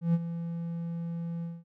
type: tone with ADSR envelope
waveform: triangle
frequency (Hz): 168.5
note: E3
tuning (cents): +38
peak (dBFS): -18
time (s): 0.01-1.64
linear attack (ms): 130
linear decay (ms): 40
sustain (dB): -12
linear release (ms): 210
effects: none